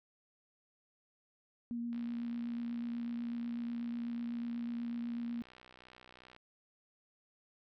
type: tone with vibrato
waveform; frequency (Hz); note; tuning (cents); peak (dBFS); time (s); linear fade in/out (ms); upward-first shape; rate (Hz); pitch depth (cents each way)
sine; 236.1; A#3; +22; -36; 1.71-5.42; 0; sine; 8.1; 11
type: click train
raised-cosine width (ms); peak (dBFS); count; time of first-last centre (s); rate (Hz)
0.3; -40; 279; 1.93-6.364; 62.7
effects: none